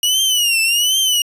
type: tone with vibrato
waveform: sawtooth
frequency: 2893 Hz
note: F#7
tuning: 40 cents flat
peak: -10 dBFS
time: 0.03-1.22 s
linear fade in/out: 2 ms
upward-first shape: triangle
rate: 1.3 Hz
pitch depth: 160 cents each way
effects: resampled to 32000 Hz